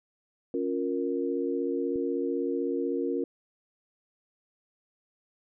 sine chord, Bb minor, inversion first, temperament equal with one note detuned, 277.2 / 353.3 / 466.2 Hz, Db4 / F4 / Bb4, 0 / +20 / 0 cents, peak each -31 dBFS, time 0.54-3.24 s, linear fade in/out 2 ms
click, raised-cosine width 3 ms, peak -32 dBFS, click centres 1.959 s
effects none

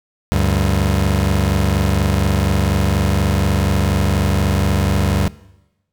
25% pulse tone pair together, 72.56 / 96.7 Hz, D2 / G2, -20 / -23 cents, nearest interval perfect fourth, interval 497 cents, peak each -13 dBFS, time 0.32-5.28 s, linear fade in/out 0 ms, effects noise-tail reverb RT60 1.0 s tail -21 dB re dry

